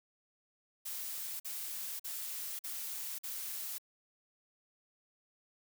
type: noise bursts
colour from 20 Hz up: blue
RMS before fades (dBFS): -41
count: 5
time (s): 0.85-3.784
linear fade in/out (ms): 10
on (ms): 550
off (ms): 46
effects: none